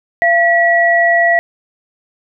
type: tone pair together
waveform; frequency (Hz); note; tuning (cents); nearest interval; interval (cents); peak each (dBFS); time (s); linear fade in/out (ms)
sine; 683.7 / 1935; F5 / B6; -37 / -36; octave + tritone; 1801; -11; 0.22-1.39; 0
effects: none